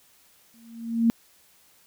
sine tone with exponential growth, 230 Hz, A#3, 23 cents flat, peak -14 dBFS, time 0.54-1.1 s, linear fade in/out 0 ms, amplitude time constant 120 ms, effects white hiss -59 dBFS RMS until 1.86 s

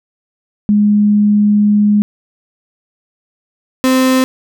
sine / 35% pulse tone pair in turn, 207.7 / 259.4 Hz, G#3 / C4, 0 / -15 cents, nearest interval major third, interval 385 cents, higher second, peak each -7 dBFS, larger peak neither, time 0.69-2.02 / 3.84-4.24 s, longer first, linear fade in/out 0 ms, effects none

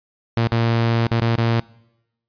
sawtooth tone with dropouts, 115.6 Hz, A#2, 14 cents flat, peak -12 dBFS, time 0.37-1.6 s, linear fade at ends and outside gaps 0 ms, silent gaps 0.473-0.521 / 1.068-1.114 / 1.202-1.217 / 1.358-1.38 s, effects noise-tail reverb RT60 0.9 s tail -23 dB re dry + resampled to 11025 Hz

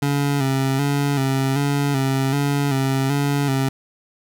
25% pulse tone with vibrato, 138.2 Hz, C#3, 5 cents flat, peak -14 dBFS, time 0.02-3.69 s, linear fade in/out 5 ms, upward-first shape square, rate 1.3 Hz, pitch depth 48 cents each way, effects none

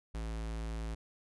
square tone, 55.3 Hz, A1, 9 cents sharp, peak -37 dBFS, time 0.14-0.95 s, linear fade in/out 10 ms, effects resampled to 24000 Hz

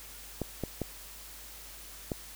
clicks, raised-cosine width 2 ms, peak -18 dBFS, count 4, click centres 0.417 / 0.637 / 0.817 / 2.118 s, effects added 50 Hz sine -53 dBFS peak until 2.35 s + white hiss -48 dBFS RMS until 2.35 s

